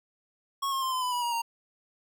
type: tone with pitch steps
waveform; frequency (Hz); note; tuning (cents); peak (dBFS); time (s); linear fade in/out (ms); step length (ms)
square; 1100 / 1073.6 / 1047.9 / 1022.8 / 998.3 / 974.3 / 951 / 928.2; C#6 / C6 / C6 / C6 / B5 / B5 / A#5 / A#5; -14 / +44 / +2 / -40 / +18 / -24 / +34 / -8; -28; 0.62-1.42; 10; 100
effects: none